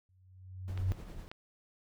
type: tone with exponential growth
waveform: sine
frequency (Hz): 93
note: F#2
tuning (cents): +9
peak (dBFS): -26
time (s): 0.09-0.92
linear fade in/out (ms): 0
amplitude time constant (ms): 180
type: noise with tremolo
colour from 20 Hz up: brown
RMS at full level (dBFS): -43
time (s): 0.68-1.28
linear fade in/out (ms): 0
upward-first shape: sine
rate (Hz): 10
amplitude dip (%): 40
type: clicks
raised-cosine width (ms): 0.3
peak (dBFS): -29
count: 2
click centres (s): 0.776 / 1.315
effects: none